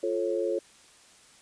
sine chord, F augmented, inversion none, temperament just, 349.2 / 436.5 / 545.7 Hz, F4 / A4 / C#5, 0 / -14 / -27 cents, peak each -30 dBFS, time 0.03-0.59 s, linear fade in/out 5 ms, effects white hiss -56 dBFS RMS until 1.41 s + resampled to 22050 Hz

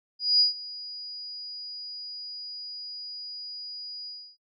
sine tone with ADSR envelope, 4900 Hz, D#8, 27 cents flat, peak -16 dBFS, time 0.19-4.37 s, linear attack 210 ms, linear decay 130 ms, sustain -20 dB, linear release 300 ms, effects noise-tail reverb RT60 0.1 s tail -21 dB re dry + MP3 48 kbps

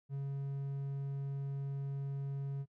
triangle tone, 138.59 Hz, C#3, in tune, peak -34 dBFS, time 0.09-2.66 s, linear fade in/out 50 ms, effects noise-tail reverb RT60 0.1 s tail -26 dB re dry

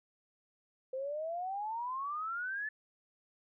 sine exponential sweep, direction up, 513 to 1760 Hz, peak -35 dBFS, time 0.93-2.69 s, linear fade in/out 5 ms, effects none

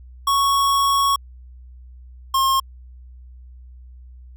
square tone pair in turn, 1108.7 / 1072.2 Hz, C#6 / C6, 0 / +42 cents, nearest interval minor second, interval 58 cents, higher first, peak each -16 dBFS, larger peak neither, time 0.27-1.16 / 2.34-2.6 s, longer first, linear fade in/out 5 ms, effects added 62 Hz sine -39 dBFS peak until 4.36 s

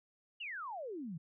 sine exponential sweep, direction down, 2991 to 149.5 Hz, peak -40 dBFS, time 0.4-1.18 s, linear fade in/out 10 ms, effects none

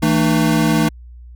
square tone cluster, 162.2 / 223.3 / 302.9 Hz, E3 / A3 / D#4, -28 / +26 / -46 cents, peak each -18 dBFS, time 0.02-0.89 s, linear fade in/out 10 ms, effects added 60 Hz sine -35 dBFS peak until 1.35 s

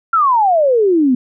sine exponential sweep, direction down, 1393 to 241.8 Hz, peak -9 dBFS, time 0.13-1.15 s, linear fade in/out 5 ms, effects none

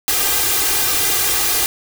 white noise with comb filter, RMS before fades -17 dBFS, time 0.08-1.66 s, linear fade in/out 0 ms, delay 2.5 ms, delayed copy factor +0.95, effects none

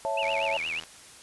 sine chord, A major, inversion first, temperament equal, 554.4 / 659.3 / 880 Hz, C#5 / E5 / A5, 0 / 0 / 0 cents, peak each -31 / -31 / -30 dBFS, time 0.05-0.57 s, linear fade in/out 0 ms
sine tone with vibrato, 2516 Hz, D#7, 19 cents sharp, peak -29 dBFS, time 0.17-0.8 s, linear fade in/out 5 ms, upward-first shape triangle, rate 8.4 Hz, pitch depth 280 cents each way
click train, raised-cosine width 0.2 ms, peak -23 dBFS, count 50, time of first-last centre 0.23-0.836 s, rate 80.8 Hz
effects white hiss -49 dBFS RMS until 1.22 s + resampled to 24000 Hz

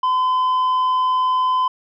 sine tone with tanh clipping, 1019 Hz, C6, 46 cents flat, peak -16 dBFS, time 0.03-1.68 s, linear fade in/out 5 ms, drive 4 dB, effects none

